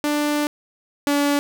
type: tone pair in turn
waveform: sawtooth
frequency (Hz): 295.3 / 286.9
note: D4 / D4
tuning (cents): +10 / -40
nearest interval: unison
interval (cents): 50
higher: first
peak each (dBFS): -15 / -13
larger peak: second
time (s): 0.04-0.47 / 1.07-1.39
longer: first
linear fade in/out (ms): 0
effects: none